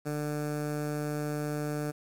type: tone with notch filter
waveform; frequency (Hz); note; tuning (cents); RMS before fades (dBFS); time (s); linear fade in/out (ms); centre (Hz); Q
15% pulse; 148.8; D3; +23; -33; 0.05-1.92; 20; 3200; 0.69
effects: resampled to 32000 Hz + 9-bit